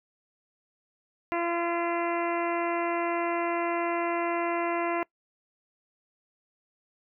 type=harmonic tone; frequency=341.7 Hz; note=F4; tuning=38 cents flat; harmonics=1 / 2 / 3 / 4 / 5 / 6 / 7 / 8; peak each=-30 / -31 / -33 / -38 / -40 / -37 / -42 / -42 dBFS; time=1.32-5.03 s; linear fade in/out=0 ms; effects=noise-tail reverb RT60 0.1 s tail -24 dB re dry